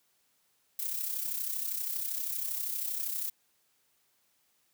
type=noise with amplitude modulation; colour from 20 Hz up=violet; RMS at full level=-32 dBFS; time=0.79-3.3 s; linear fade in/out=2 ms; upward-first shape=sine; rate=32.6 Hz; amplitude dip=55%; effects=white hiss -72 dBFS RMS until 4.73 s + high-pass 80 Hz 12 dB/octave